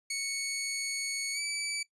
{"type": "tone with pitch glide", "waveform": "15% pulse", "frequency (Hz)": [2217, 2304], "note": ["C#7", "D7"], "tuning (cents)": [0, -34], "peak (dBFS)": -25, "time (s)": [0.1, 1.83], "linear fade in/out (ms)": 5, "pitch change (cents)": 66, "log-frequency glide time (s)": [1.33, 1.4], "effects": ["noise-tail reverb RT60 0.1 s tail -18 dB re dry", "resampled to 24000 Hz"]}